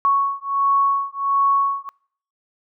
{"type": "beating tone pair", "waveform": "sine", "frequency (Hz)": [1108.7, 1110.1], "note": ["C#6", "C#6"], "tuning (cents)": [0, 2], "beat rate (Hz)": 1.4, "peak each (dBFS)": [-19, -19], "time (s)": [0.05, 1.89], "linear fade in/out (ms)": 0, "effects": ["noise-tail reverb RT60 0.6 s tail -26 dB re dry"]}